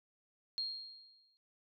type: tone with exponential decay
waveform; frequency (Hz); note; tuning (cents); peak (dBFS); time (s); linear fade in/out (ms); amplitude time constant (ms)
sine; 4238; C8; +21; -33; 0.58-1.37; 0; 170
effects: none